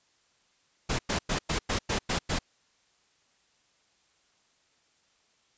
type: noise bursts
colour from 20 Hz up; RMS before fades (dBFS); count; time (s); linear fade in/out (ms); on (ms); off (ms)
pink; -28; 8; 0.89-2.39; 10; 100; 100
effects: white hiss -68 dBFS RMS until 5.57 s + resampled to 16000 Hz